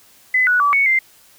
sine tone with pitch steps, 2016 / 1471 / 1151 / 2219 / 2088 Hz, B6 / F#6 / D6 / C#7 / C7, +35 / -11 / -35 / +1 / -4 cents, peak -12 dBFS, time 0.34-0.99 s, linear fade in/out 5 ms, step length 130 ms, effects white hiss -50 dBFS RMS until 1.38 s

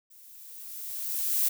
violet noise with level ramp, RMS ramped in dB -54 to -24 dBFS, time 0.1-1.49 s, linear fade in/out 10 ms, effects none

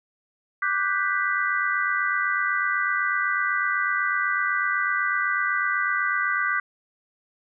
sine chord, G major seventh, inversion second, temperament equal, 1174.7 / 1480 / 1568 / 1975.5 Hz, D6 / F#6 / G6 / B6, 0 / 0 / 0 / 0 cents, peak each -27 dBFS, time 0.62-6.6 s, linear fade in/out 5 ms, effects none

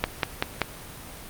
click train, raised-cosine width 0.3 ms, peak -5 dBFS, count 4, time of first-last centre 0.04-0.617 s, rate 5.2 Hz, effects pink hiss -41 dBFS RMS until 1.29 s + Opus 32 kbps

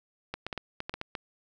clicks, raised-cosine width 0.3 ms, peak -18 dBFS, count 9, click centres 0.34 / 0.466 / 0.528 / 0.577 / 0.804 / 0.895 / 0.94 / 1.014 / 1.152 s, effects none

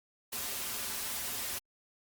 white noise with comb filter, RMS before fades -37 dBFS, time 0.32-1.59 s, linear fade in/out 10 ms, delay 6.3 ms, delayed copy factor -1, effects Opus 48 kbps

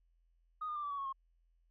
sine tone with pitch steps, 1244.5 / 1214.7 / 1185.6 / 1157.1 / 1129.4 / 1102.3 / 1075.9 Hz, D#6 / D#6 / D6 / D6 / C#6 / C#6 / C6, 0 / -42 / +16 / -26 / +32 / -10 / +48 cents, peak -36 dBFS, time 0.61-1.128 s, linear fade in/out 10 ms, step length 74 ms, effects tanh soft clip ceiling -32 dBFS + added 42 Hz sine -69 dBFS peak until 1.7 s

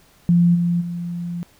sine tone with level steps, 173 Hz, F3, 16 cents flat, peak -11 / -16 / -24 dBFS, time 0.29-1.43 s, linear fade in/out 0 ms, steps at 0.54 / 0.8 s, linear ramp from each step 20 ms, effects pink hiss -54 dBFS RMS until 1.59 s

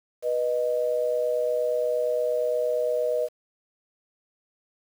sine tone pair together, 489 / 617.6 Hz, B4 / D#5, -17 / -13 cents, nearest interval major third, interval 404 cents, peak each -25 dBFS, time 0.22-3.29 s, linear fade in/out 50 ms, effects 8-bit

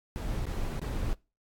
brown noise with dropouts, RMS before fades -32 dBFS, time 0.16-1.13 s, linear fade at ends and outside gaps 0 ms, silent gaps 0.455-0.466 / 0.796-0.816 s, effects noise-tail reverb RT60 0.3 s tail -23 dB re dry + AAC 64 kbps

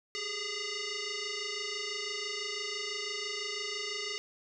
sine tone with frequency modulation, 1244.5 Hz, D#6, in tune, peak -34 dBFS, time 0.15-4.18 s, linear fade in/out 0 ms, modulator 821 Hz, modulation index 5.9, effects none

